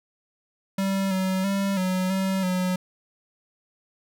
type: tone with pitch steps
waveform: square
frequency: 194.2 / 188.3 / 196.9 / 185.1 / 191.1 / 183.2 Hz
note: G3 / F#3 / G3 / F#3 / G3 / F#3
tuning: -16 / +31 / +8 / +1 / -44 / -17 cents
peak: -23 dBFS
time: 0.78-2.76 s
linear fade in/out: 5 ms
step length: 330 ms
effects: none